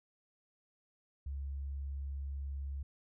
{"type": "tone", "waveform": "sine", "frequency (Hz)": 69.3, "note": "C#2", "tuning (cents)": 0, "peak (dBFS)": -37, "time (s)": [1.26, 2.83], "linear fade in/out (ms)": 5, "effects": []}